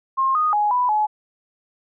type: tone with pitch steps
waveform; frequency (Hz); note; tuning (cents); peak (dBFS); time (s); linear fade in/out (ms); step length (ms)
sine; 1066 / 1238 / 835 / 990 / 850; C6 / D#6 / G#5 / B5 / G#5; +32 / -9 / +9 / +4 / +40; -16; 0.17-1.07; 20; 180
effects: none